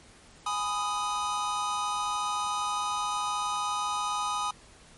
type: chord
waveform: square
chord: G# minor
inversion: none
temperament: just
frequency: 830.6 / 996.7 / 1245.9 Hz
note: G#5 / B5 / D#6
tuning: 0 / +16 / +2 cents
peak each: -35 / -35 / -31 dBFS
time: 0.46-4.51 s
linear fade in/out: 5 ms
effects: pink hiss -54 dBFS RMS until 4.97 s + MP3 48 kbps